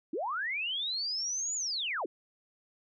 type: linear two-way sweep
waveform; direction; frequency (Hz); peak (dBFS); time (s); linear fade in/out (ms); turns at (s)
sine; up then down; 265.1 to 7040 to 265.1; -31; 0.13-2.06; 5; 1.55
effects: none